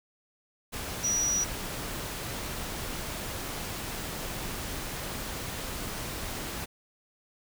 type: tone in noise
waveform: sine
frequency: 5820 Hz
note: F#8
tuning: 29 cents flat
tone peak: -25 dBFS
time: 1.03-1.45 s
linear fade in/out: 20 ms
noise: pink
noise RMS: -36 dBFS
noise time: 0.72-6.66 s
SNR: +8 dB
effects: none